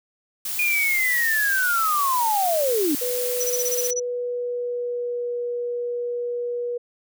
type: noise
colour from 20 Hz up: blue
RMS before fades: -28 dBFS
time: 0.45-3.91 s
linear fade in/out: 5 ms
type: linear sweep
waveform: sine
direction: down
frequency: 2460 to 272.2 Hz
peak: -19 dBFS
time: 0.59-2.95 s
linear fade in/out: 2 ms
type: tone with pitch glide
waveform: sine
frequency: 493.9 to 482.6 Hz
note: B4 to B4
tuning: 0 to -40 cents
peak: -24 dBFS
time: 3.01-6.78 s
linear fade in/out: 10 ms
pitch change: -40 cents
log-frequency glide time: 3.22-5.38 s
type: tone bursts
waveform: sine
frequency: 5920 Hz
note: F#8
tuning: in tune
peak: -23 dBFS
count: 10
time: 3.4-4 s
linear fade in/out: 10 ms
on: 42 ms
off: 20 ms
effects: none